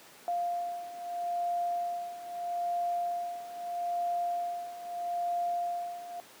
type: beating tone pair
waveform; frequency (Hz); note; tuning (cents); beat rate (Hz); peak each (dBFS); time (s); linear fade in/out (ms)
sine; 698.5 / 699.28; F5 / F5; 0 / +2; 0.78; -36 / -32; 0.28-6.2; 0
effects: pink hiss -53 dBFS RMS until 6.4 s + high-pass 300 Hz 12 dB/octave